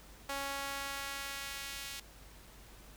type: tone with high-pass filter sweep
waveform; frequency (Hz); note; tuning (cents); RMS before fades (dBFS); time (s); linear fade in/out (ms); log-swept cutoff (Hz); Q
sawtooth; 277.2; C#4; 0; -41; 0.29-2; 5; 720 to 2800; 0.82
effects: added 50 Hz sine -56 dBFS peak until 2.96 s + pink hiss -57 dBFS RMS until 2.96 s